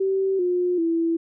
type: tone with pitch steps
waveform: sine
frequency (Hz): 385.4 / 357.5 / 331.7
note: G4 / F4 / E4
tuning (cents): -29 / +41 / +11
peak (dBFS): -19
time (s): 0-1.17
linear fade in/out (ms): 10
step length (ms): 390
effects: none